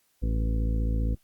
harmonic tone with a mistuned harmonic, 55.2 Hz, A1, 6 cents sharp, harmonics 1 / 2 / 3 / 4 / 5 / 6 / 7 / 8 / 9, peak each -24 / -32 / -39 / -37 / -38 / -50 / -49 / -54 / -43 dBFS, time 0.22-1.15 s, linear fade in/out 10 ms, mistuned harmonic 9, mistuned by -20 cents, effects white hiss -69 dBFS RMS until 1.23 s + Opus 48 kbps

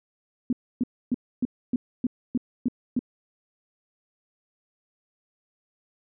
sine tone bursts, 246.9 Hz, B3, in tune, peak -20 dBFS, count 9, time 0.5-2.992 s, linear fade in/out 2 ms, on 28 ms, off 280 ms, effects none

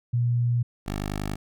sine / 10% pulse tone pair in turn, 120.1 / 50.5 Hz, B2 / G#1, -48 / -48 cents, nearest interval octave + minor third, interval 1500 cents, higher first, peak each -20 dBFS, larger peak neither, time 0.13-0.63 / 0.86-1.36 s, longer neither, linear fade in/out 10 ms, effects none

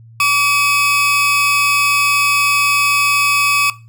40% pulse tone pair together, 1148 / 2559 Hz, D6 / D#7, -40 / +48 cents, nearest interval octave + major second, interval 1388 cents, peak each -13 dBFS, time 0.2-3.7 s, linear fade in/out 2 ms, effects noise-tail reverb RT60 0.3 s tail -18 dB re dry + added 114 Hz sine -38 dBFS peak until 3.88 s

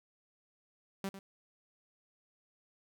sawtooth tone with echo, 194.7 Hz, G3, 12 cents flat, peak -31 dBFS, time 1.04-1.09 s, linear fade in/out 2 ms, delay 100 ms, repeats 1, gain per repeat -11 dB, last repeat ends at 1.19 s, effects none

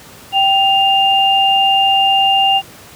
sine tone pair together, 780 / 2804 Hz, G5 / F7, -9 / +6 cents, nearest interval octave + minor seventh, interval 2215 cents, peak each -12 dBFS, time 0.32-2.62 s, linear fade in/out 50 ms, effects pink hiss -38 dBFS RMS until 2.95 s + high-pass 80 Hz 12 dB/octave

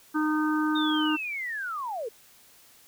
harmonic tone, 307.1 Hz, D#4, 23 cents flat, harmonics 1 / 3 / 4 / 5, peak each -24 / -34 / -32 / -33 dBFS, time 0.14-1.17 s, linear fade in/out 20 ms
sine linear sweep, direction down, 3714 to 415.3 Hz, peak -30 dBFS, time 0.75-2.09 s, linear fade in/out 10 ms
effects white hiss -56 dBFS RMS until 2.87 s

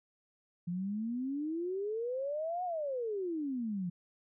sine exponential two-way sweep, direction up then down, 170 to 740 to 170 Hz, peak -33 dBFS, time 0.67-3.9 s, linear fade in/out 10 ms, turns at 2.64 s, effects none

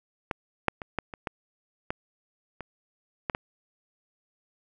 clicks, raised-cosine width 0.5 ms, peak -13 / -6 / -21 / -12 / -23 / -15 / -14 / -22 / -12 / -14 dBFS, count 10, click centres 0.312 / 0.683 / 0.818 / 0.987 / 1.138 / 1.272 / 1.905 / 2.607 / 3.298 / 3.349 s, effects none

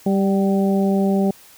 harmonic tone with a mistuned harmonic, 196 Hz, G3, in tune, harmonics 1 / 2 / 3 / 4, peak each -16 / -22 / -26 / -28 dBFS, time 0.06-1.31 s, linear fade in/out 5 ms, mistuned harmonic 4, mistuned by -29 cents, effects white hiss -47 dBFS RMS until 1.57 s

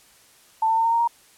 sine tone with pitch steps, 888 / 897.8 / 907.7 / 917.7 / 927.9 / 938.1 Hz, A5 / A5 / A#5 / A#5 / A#5 / A#5, +16 / +35 / -46 / -27 / -8 / +11 cents, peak -17 dBFS, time 0.62-1.076 s, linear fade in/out 5 ms, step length 76 ms, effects white hiss -54 dBFS RMS until 1.37 s + low-pass 12000 Hz 12 dB/octave

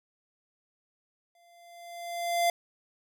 square tone with exponential growth, 690 Hz, F5, 21 cents flat, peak -22 dBFS, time 1.35-2.5 s, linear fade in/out 2 ms, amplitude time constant 250 ms, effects none

